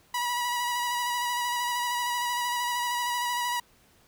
sawtooth tone with vibrato, 971 Hz, B5, 30 cents flat, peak -23 dBFS, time 0.14-3.6 s, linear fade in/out 5 ms, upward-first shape square, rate 13 Hz, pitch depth 18 cents each way, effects pink hiss -61 dBFS RMS until 4.07 s

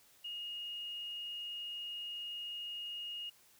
sine tone, 2860 Hz, F7, 41 cents sharp, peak -40 dBFS, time 0.24-3.3 s, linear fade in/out 10 ms, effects white hiss -65 dBFS RMS until 3.59 s

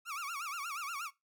30% pulse tone with vibrato, 1244.5 Hz, D#6, in tune, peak -35 dBFS, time 0.05-1.11 s, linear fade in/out 50 ms, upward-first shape sine, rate 8.4 Hz, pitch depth 210 cents each way, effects noise-tail reverb RT60 0.2 s tail -20 dB re dry

